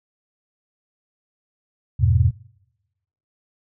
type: chord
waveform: sine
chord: E minor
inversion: none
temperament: equal with one note detuned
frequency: 82.41 / 100.58 / 123.47 Hz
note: E2 / G2 / B2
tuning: 0 / +45 / 0 cents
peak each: -18 dBFS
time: 1.99-2.31 s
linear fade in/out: 20 ms
effects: noise-tail reverb RT60 1.0 s tail -26 dB re dry